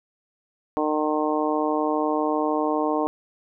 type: harmonic tone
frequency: 152.6 Hz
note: D#3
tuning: 33 cents flat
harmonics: 2 / 3 / 4 / 5 / 6 / 7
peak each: -25 / -27 / -28 / -29 / -30 / -30 dBFS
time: 0.77-3.07 s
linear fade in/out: 0 ms
effects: none